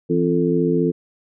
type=tone cluster; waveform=sine; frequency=166.6 / 261.5 / 345.3 / 440.1 Hz; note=E3 / C4 / F4 / A4; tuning=+19 / -1 / -20 / 0 cents; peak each=-21 dBFS; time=0.09-0.92 s; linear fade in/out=20 ms; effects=none